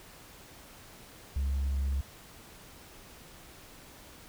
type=tone; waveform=sine; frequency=68.4 Hz; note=C#2; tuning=23 cents flat; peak=-25 dBFS; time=1.36-2.01 s; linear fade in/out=5 ms; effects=tanh soft clip ceiling -26 dBFS + pink hiss -52 dBFS RMS until 4.28 s

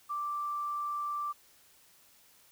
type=tone with quantisation; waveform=sine; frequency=1174.7 Hz; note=D6; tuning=in tune; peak=-32 dBFS; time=0.09-1.33 s; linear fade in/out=20 ms; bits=10; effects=white hiss -62 dBFS RMS until 2.51 s

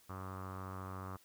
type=tone with low-pass filter; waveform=sawtooth; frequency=94.2 Hz; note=F#2; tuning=32 cents sharp; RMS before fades=-45 dBFS; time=0.09-1.17 s; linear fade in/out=10 ms; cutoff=1200 Hz; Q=5.9; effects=white hiss -66 dBFS RMS until 1.24 s

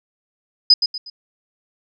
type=tone with echo; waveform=sine; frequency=5000 Hz; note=D#8; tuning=8 cents sharp; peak=-6 dBFS; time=0.7-0.74 s; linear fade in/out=5 ms; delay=120 ms; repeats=3; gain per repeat=-9 dB; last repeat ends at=1.1 s; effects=none

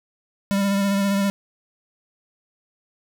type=tone with vibrato; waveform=square; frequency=198.5 Hz; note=G3; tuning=22 cents sharp; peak=-19 dBFS; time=0.51-1.3 s; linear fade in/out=0 ms; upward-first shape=sine; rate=15 Hz; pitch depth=24 cents each way; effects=none

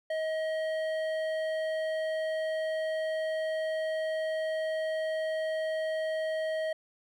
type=tone with hard clipping; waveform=sine; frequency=633 Hz; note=D#5; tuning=30 cents sharp; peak=-31 dBFS; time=0.1-6.73 s; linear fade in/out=5 ms; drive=10 dB; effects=none

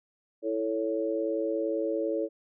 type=chord; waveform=sine; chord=A major; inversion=second; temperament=equal with one note detuned; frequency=329.6 / 440 / 557.6 Hz; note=E4 / A4 / C#5; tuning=0 / 0 / +10 cents; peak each=-31 dBFS; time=0.42-2.29 s; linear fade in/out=50 ms; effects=none

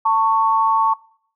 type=tone pair together; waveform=sine; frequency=894.3 / 1108.7 Hz; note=A5 / C#6; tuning=+28 / 0 cents; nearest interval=major third; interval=372 cents; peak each=-16 dBFS; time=0.05-0.94 s; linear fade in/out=10 ms; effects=noise-tail reverb RT60 0.6 s tail -22 dB re dry

